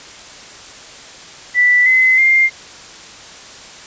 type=tone with pitch steps; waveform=sine; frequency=1973 / 2041 / 2108 Hz; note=B6 / C7 / C7; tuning=-2 / -44 / +12 cents; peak=-8 dBFS; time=1.54-2.5 s; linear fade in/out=50 ms; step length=320 ms; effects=white hiss -36 dBFS RMS until 3.86 s + resampled to 16000 Hz